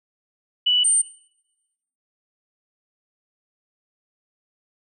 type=tone pair in turn; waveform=sine; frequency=2960 / 8870 Hz; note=F#7 / C#9; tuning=0 / 0 cents; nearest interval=octave + perfect fifth; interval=1900 cents; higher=second; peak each=-15 dBFS; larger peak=neither; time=0.66-0.84 / 0.84-1.02 s; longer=neither; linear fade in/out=10 ms; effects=noise-tail reverb RT60 1.0 s tail -24 dB re dry